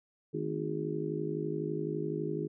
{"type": "harmonic tone with a mistuned harmonic", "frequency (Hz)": 51.91, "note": "G#1", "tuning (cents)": 0, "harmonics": [3, 4, 5, 6, 7, 8], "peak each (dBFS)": [-37, -45, -45, -38, -38, -37], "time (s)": [0.33, 2.48], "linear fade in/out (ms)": 20, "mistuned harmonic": 4, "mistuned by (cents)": 110, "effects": []}